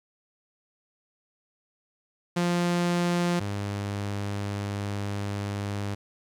sawtooth tone pair in turn, 174.61 / 101.17 Hz, F3 / G#2, 0 / -45 cents, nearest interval major sixth, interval 945 cents, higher first, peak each -19 / -25 dBFS, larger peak first, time 2.36-3.4 / 3.4-5.95 s, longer second, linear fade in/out 10 ms, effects low-pass 9000 Hz 12 dB/octave + 10-bit

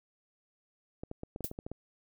clicks, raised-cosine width 2 ms, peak -26 dBFS, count 10, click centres 1.035 / 1.114 / 1.234 / 1.361 / 1.407 / 1.446 / 1.514 / 1.589 / 1.665 / 1.716 s
violet noise with exponential decay, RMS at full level -30 dBFS, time 1.44-1.52 s, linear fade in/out 1 ms, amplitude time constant 16 ms
effects none

